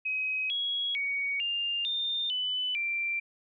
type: tone with pitch steps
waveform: sine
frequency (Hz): 2533 / 3323 / 2243 / 2803 / 3619 / 3001 / 2357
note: D#7 / G#7 / C#7 / F7 / A7 / F#7 / D7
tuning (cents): +30 / 0 / +20 / +6 / +48 / +24 / +6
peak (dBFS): -28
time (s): 0.05-3.2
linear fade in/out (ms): 10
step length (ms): 450
effects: none